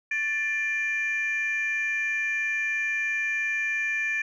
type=tone pair together; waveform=sine; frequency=1760 / 2383 Hz; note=A6 / D7; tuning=0 / +25 cents; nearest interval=perfect fourth; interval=525 cents; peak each=-26 dBFS; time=0.11-4.22 s; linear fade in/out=5 ms; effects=tanh soft clip ceiling -20 dBFS